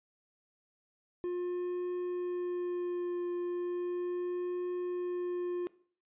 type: tone with vibrato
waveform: triangle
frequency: 354.8 Hz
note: F4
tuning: 27 cents sharp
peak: -30 dBFS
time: 1.24-5.67 s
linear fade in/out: 0 ms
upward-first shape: triangle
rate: 0.36 Hz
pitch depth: 15 cents each way
effects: noise-tail reverb RT60 0.5 s tail -19 dB re dry + resampled to 8000 Hz